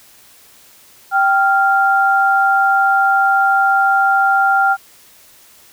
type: tone pair together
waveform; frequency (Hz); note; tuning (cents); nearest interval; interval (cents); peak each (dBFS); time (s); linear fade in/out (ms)
sine; 781.8 / 1393; G5 / F6; -5 / -5; minor seventh; 1000; -13; 1.11-4.77; 50
effects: white hiss -46 dBFS RMS until 5.72 s